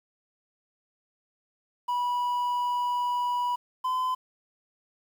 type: tone pair in turn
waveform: triangle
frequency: 978 / 1019.3 Hz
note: B5 / C6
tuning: -17 / -46 cents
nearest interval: minor second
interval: 71 cents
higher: second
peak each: -23 dBFS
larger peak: neither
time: 1.88-3.56 / 3.84-4.15 s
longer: first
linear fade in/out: 10 ms
effects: 9-bit